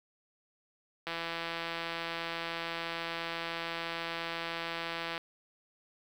click train, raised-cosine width 0.3 ms, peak -20 dBFS, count 687, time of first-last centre 1.07-5.178 s, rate 167 Hz, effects high-pass 200 Hz 12 dB/octave + 9-bit

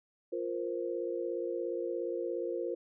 sine chord, F suspended fourth, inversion none, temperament equal, 349.2 / 466.2 / 523.3 Hz, F4 / Bb4 / C5, 0 / 0 / 0 cents, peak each -36 / -37 / -38 dBFS, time 0.32-2.75 s, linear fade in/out 10 ms, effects none

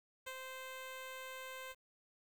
10% pulse tone with ADSR envelope, 520 Hz, C5, 11 cents flat, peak -34 dBFS, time 0.26-1.75 s, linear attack 15 ms, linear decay 56 ms, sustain -4 dB, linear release 41 ms, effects 10-bit

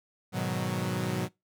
sawtooth chord, G# minor seventh, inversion none, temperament equal, 103.83 / 123.47 / 155.56 / 185 Hz, G#2 / B2 / D#3 / F#3, 0 / 0 / 0 / 0 cents, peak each -33 / -30 / -32 / -28 dBFS, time 0.32-1.29 s, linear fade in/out 50 ms, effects noise-tail reverb RT60 0.2 s tail -23 dB re dry

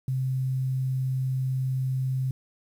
sine tone with quantisation, 130.81 Hz, C3, in tune, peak -24 dBFS, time 0.08-2.31 s, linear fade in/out 2 ms, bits 9, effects none

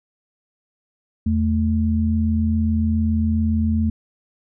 sine tone pair together, 82.41 / 220 Hz, E2 / A3, 0 / 0 cents, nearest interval octave + perfect fourth, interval 1700 cents, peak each -19 dBFS, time 1.26-3.9 s, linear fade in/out 5 ms, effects none

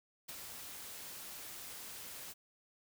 white noise with ADSR envelope, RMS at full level -45 dBFS, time 0.28-2.34 s, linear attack 13 ms, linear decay 31 ms, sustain -3 dB, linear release 27 ms, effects none

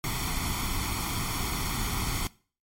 pink noise with comb filter, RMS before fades -30 dBFS, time 0.04-2.27 s, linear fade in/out 0 ms, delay 0.9 ms, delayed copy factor +0.75, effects noise-tail reverb RT60 0.4 s tail -21 dB re dry + MP3 64 kbps

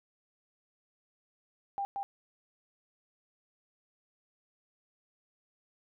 sine tone with echo, 796 Hz, G5, 26 cents sharp, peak -31 dBFS, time 1.78-1.85 s, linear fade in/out 0 ms, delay 180 ms, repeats 1, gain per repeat -2 dB, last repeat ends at 2.03 s, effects none

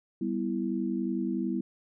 sine chord, E minor, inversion first, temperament equal, 196 / 246.9 / 329.6 Hz, G3 / B3 / E4, 0 / 0 / 0 cents, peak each -32 dBFS, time 0.21-1.61 s, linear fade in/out 5 ms, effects none

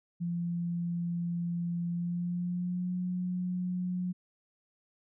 sine tone with pitch glide, 172.1 to 180.66 Hz, F3 to F#3, -25 to -41 cents, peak -30 dBFS, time 0.2-4.13 s, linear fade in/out 20 ms, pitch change +84 cents, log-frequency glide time 1.89-2.93 s, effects none

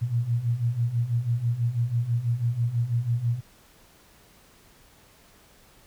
sine beating tone pair, 114.9 / 121 Hz, A#2 / B2, -25 / -35 cents, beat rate 6.1 Hz, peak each -28 / -24 dBFS, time 0.01-3.41 s, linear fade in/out 20 ms, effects pink hiss -56 dBFS RMS until 5.86 s

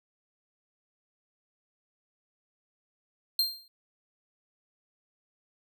45% pulse tone with exponential decay, 4186 Hz, C8, in tune, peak -20 dBFS, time 3.39-3.68 s, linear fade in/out 2 ms, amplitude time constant 63 ms, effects none

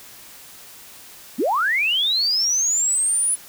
sine linear sweep, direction up, 185 to 10090 Hz, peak -17 dBFS, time 1.38-3.36 s, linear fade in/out 20 ms, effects white hiss -43 dBFS RMS until 3.48 s

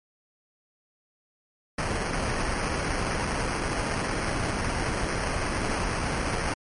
pink noise with sample-and-hold, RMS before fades -28 dBFS, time 1.78-6.54 s, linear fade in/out 5 ms, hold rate 3675 Hz, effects MP3 48 kbps

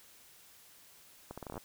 accelerating click train, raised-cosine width 1 ms, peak -28 dBFS, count 10, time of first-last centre 1.31-1.578 s, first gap 66 ms, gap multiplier 0.78, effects white hiss -59 dBFS RMS until 1.64 s

